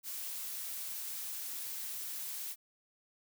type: noise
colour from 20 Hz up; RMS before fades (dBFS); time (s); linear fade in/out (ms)
blue; -41; 0.03-2.56; 50
effects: none